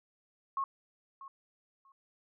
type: tone with echo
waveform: sine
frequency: 1088 Hz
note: C#6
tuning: 33 cents flat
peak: -30 dBFS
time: 0.57-0.64 s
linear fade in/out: 2 ms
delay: 640 ms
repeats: 2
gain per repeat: -15 dB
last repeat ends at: 1.92 s
effects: none